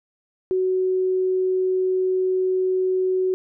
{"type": "tone", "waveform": "sine", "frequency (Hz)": 372.5, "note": "F#4", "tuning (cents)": 12, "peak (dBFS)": -18, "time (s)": [0.51, 3.34], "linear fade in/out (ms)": 0, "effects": []}